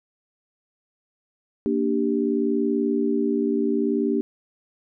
sine chord, G minor, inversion first, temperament equal, 233.1 / 293.7 / 392 Hz, Bb3 / D4 / G4, 0 / 0 / 0 cents, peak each -24 dBFS, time 1.66-4.21 s, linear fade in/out 0 ms, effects none

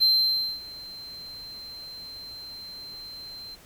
triangle tone with ADSR envelope, 4119 Hz, C8, 28 cents flat, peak -15 dBFS, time 0-3.56 s, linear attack 26 ms, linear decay 570 ms, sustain -22 dB, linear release 20 ms, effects pink hiss -52 dBFS RMS until 3.65 s

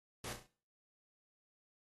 pink noise with echo, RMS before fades -45 dBFS, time 0.24-0.33 s, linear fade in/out 2 ms, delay 33 ms, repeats 4, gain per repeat -6 dB, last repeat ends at 0.462 s, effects noise-tail reverb RT60 0.4 s tail -17 dB re dry + AAC 32 kbps

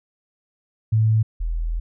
sine tone pair in turn, 110 / 41.1 Hz, A2 / E1, 0 / -4 cents, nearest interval octave + perfect fourth, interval 1704 cents, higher first, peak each -14 / -21 dBFS, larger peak first, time 0.92-1.23 / 1.4-1.8 s, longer second, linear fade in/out 10 ms, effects none

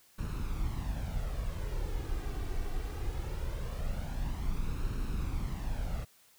brown noise with flanger, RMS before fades -34 dBFS, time 0.18-6.05 s, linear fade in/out 10 ms, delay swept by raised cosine 0.73 to 2.63 ms, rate 0.21 Hz, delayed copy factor +0.55, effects white hiss -63 dBFS RMS until 6.38 s

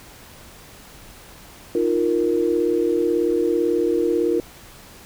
sine chord, Eb suspended second, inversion none, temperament equal, 311.1 / 349.2 / 466.2 Hz, Eb4 / F4 / Bb4, 0 / 0 / 0 cents, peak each -24 / -20 / -21 dBFS, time 1.75-4.4 s, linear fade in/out 2 ms, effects pink hiss -44 dBFS RMS until 5.05 s

